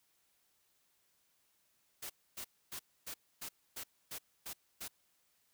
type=noise bursts; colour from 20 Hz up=white; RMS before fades=-44 dBFS; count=9; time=2.02-4.882 s; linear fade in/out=10 ms; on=78 ms; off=270 ms; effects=white hiss -75 dBFS RMS until 5.53 s